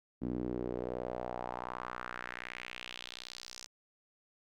sawtooth tone with band-pass filter sweep, 61.3 Hz, B1, 12 cents flat, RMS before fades -41 dBFS, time 0.21-3.67 s, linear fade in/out 20 ms, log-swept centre 260 to 6000 Hz, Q 2.6, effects none

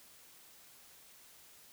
silence, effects white hiss -59 dBFS RMS until 1.72 s

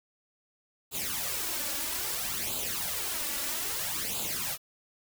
white noise with flanger, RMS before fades -33 dBFS, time 0.91-4.58 s, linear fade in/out 50 ms, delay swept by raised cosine 0.26 to 3.56 ms, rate 0.61 Hz, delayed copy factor +0.7, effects none

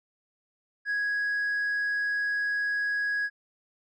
triangle tone with tanh clipping, 1661.2 Hz, G#6, in tune, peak -26 dBFS, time 0.85-3.3 s, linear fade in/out 50 ms, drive 6 dB, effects none

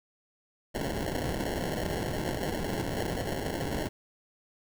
white noise with sample-and-hold, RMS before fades -32 dBFS, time 0.74-3.89 s, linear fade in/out 20 ms, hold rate 1225 Hz, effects none

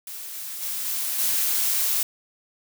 blue noise with level steps, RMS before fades -36 / -34 / -29 / -27 / -23 dBFS, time 0.07-2.03 s, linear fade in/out 2 ms, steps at 0.34 / 0.61 / 0.85 / 1.18 s, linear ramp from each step 20 ms, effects none

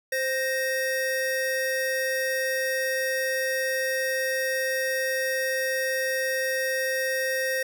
square tone pair together, 522.9 / 1864.7 Hz, C5 / A#6, -1 / 0 cents, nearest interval octave + minor seventh, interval 2201 cents, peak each -28 dBFS, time 0.12-7.63 s, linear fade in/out 5 ms, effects none

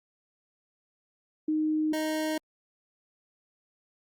sine / 25% pulse tone pair in turn, 309.5 / 311.7 Hz, D#4 / D#4, -9 / +3 cents, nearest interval unison, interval 12 cents, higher second, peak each -24 dBFS, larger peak neither, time 1.48-1.93 / 1.93-2.38 s, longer neither, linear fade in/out 5 ms, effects Opus 32 kbps

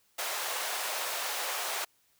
pink high-pass noise, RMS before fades -34 dBFS, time 0.18-1.85 s, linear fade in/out 10 ms, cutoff 570 Hz, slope 24 dB/octave, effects white hiss -69 dBFS RMS until 2.19 s

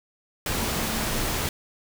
sine tone in noise, 224.7 Hz, A3, 37 cents sharp, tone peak -35 dBFS, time 0.56-1.23 s, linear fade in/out 2 ms, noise pink, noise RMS -27 dBFS, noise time 0.46-1.49 s, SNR -11 dB, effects none

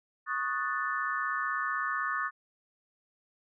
sine chord, D# half-diminished seventh, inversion third, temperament equal, 1108.7 / 1244.5 / 1480 / 1760 Hz, C#6 / D#6 / F#6 / A6, 0 / 0 / 0 / 0 cents, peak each -35 / -34 / -36 / -34 dBFS, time 0.26-2.31 s, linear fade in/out 50 ms, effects none

